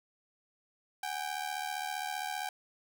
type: ring-modulated tone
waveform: sawtooth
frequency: 784 Hz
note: G5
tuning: in tune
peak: -28 dBFS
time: 1.03-2.49 s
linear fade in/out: 2 ms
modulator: 37.6 Hz
effects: none